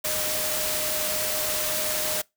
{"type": "tone in noise", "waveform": "sine", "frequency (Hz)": 616, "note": "D#5", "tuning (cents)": -17, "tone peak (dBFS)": -33, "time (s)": [0.04, 2.22], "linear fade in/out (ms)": 10, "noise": "white", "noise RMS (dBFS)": -27, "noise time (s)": [0.04, 2.22], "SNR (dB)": -9, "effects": ["noise-tail reverb RT60 0.2 s tail -24 dB re dry"]}